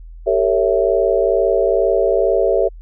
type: chord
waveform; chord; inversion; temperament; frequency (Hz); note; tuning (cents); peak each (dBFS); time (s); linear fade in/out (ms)
sine; G diminished seventh; none; equal with one note detuned; 392 / 454.2 / 554.4 / 659.3; G4 / Bb4 / Db5 / Fb5; 0 / -45 / 0 / 0; -18; 0.26-2.69; 20
effects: added 41 Hz sine -33 dBFS peak until 2.81 s